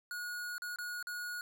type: tone with dropouts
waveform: square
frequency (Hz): 1449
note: F#6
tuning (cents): -37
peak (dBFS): -39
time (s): 0.11-1.41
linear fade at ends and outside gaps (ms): 1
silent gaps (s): 0.581-0.62 / 0.76-0.786 / 1.027-1.07
effects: none